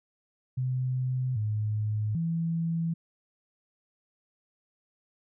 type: tone with pitch steps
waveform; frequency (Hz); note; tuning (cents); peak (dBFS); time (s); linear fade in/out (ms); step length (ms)
sine; 128.1 / 106.7 / 165.8; C3 / G#2 / E3; -36 / +47 / +10; -26; 0.57-2.94; 10; 790
effects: none